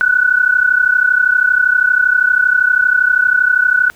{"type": "tone pair together", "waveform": "sine", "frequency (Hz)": [1467.4, 1500], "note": ["F#6", "F#6"], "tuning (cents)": [-15, 23], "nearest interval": "unison", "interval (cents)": 38, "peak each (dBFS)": -12, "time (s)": [0.01, 3.9], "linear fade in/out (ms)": 0, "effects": ["pink hiss -46 dBFS RMS until 3.95 s"]}